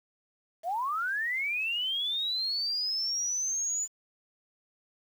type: linear sweep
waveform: sine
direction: up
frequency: 628 to 7040 Hz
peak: -28 dBFS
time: 0.63-3.88 s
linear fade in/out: 50 ms
effects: 9-bit